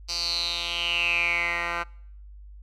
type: tone with band-pass filter sweep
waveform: 10% pulse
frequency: 171.4 Hz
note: F3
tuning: 32 cents flat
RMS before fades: -27 dBFS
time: 0.08-1.84 s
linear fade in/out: 20 ms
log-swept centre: 5000 to 1600 Hz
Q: 8.3
effects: noise-tail reverb RT60 0.7 s tail -26 dB re dry + added 50 Hz sine -42 dBFS peak until 2.62 s